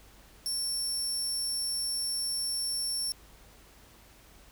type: tone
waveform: 25% pulse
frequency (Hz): 5440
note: F8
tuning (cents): -46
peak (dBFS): -25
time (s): 0.46-3.12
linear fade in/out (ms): 0
effects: added 50 Hz sine -58 dBFS peak until 4.51 s + pink hiss -57 dBFS RMS until 4.51 s